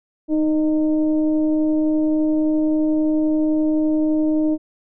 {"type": "tone with frequency modulation", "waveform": "sine", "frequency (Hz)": 309.8, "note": "D#4", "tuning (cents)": -7, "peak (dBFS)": -15, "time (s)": [0.28, 4.58], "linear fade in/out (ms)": 50, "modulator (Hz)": 304, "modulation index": 0.54, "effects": []}